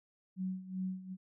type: tone with tremolo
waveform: sine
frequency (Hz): 186.8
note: F#3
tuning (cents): +17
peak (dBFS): -33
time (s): 0.36-1.17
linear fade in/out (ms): 50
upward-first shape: sine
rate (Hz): 2.6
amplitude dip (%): 80
effects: none